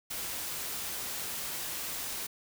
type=noise; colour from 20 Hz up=white; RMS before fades=-37 dBFS; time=0.1-2.27 s; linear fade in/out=10 ms; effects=none